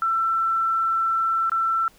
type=tone with dropouts; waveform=sine; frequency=1339 Hz; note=E6; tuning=27 cents sharp; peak=-19 dBFS; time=0.02-1.88 s; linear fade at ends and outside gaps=1 ms; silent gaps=1.496-1.518 s; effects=pink hiss -55 dBFS RMS until 1.98 s